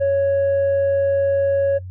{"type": "tone with tanh clipping", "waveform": "sine", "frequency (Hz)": 554.4, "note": "C#5", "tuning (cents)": 0, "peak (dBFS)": -15, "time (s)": [0, 1.79], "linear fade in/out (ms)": 20, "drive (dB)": 1, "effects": ["noise-tail reverb RT60 0.1 s tail -20 dB re dry", "added 92 Hz sine -30 dBFS peak until 1.9 s"]}